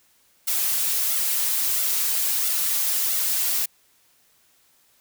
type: noise with flanger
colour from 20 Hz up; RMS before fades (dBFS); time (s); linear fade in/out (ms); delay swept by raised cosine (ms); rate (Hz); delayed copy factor
blue; -23; 0.47-3.66; 10; 1.4 to 7.1; 1.5; +0.9
effects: white hiss -61 dBFS RMS until 5 s